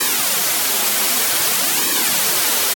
white noise with flanger, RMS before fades -17 dBFS, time 0-2.74 s, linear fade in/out 10 ms, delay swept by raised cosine 1.4 to 6.9 ms, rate 0.53 Hz, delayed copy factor -0.85, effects high-pass 200 Hz 12 dB/octave + AAC 64 kbps

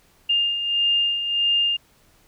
sine beating tone pair, 2810 / 2811.6 Hz, F7 / F7, +10 / +11 cents, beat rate 1.6 Hz, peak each -27 / -19 dBFS, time 0.29-1.77 s, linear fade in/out 10 ms, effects pink hiss -58 dBFS RMS until 2.27 s

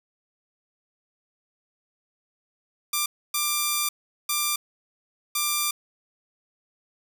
5% pulse tone bursts at uneven times, 1186 Hz, D6, 17 cents sharp, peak -11 dBFS, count 4, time 2.93-3.06 / 3.34-3.89 / 4.29-4.56 / 5.35-5.71 s, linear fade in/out 5 ms, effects none

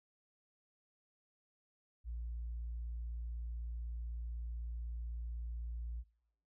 sine tone, 58 Hz, A#1, 8 cents flat, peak -38 dBFS, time 2.04-6.04 s, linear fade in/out 50 ms, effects noise-tail reverb RT60 0.8 s tail -24 dB re dry + tanh soft clip ceiling -36 dBFS

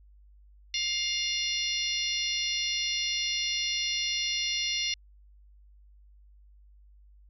harmonic tone with a mistuned harmonic, 705 Hz, F5, 16 cents sharp, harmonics 3 / 4 / 5 / 6 / 7 / 8, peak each -35 / -33 / -34 / -35 / -38 / -35 dBFS, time 0.74-4.94 s, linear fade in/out 2 ms, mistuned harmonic 7, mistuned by +44 cents, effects added 50 Hz sine -53 dBFS peak until 7.29 s

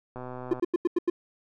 click train, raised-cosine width 1 ms, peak -25 dBFS, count 56, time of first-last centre 0.16-0.597 s, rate 126 Hz
triangle tone bursts, 349.2 Hz, F4, in tune, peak -18 dBFS, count 6, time 0.51-1.1 s, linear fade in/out 5 ms, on 25 ms, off 88 ms
effects none

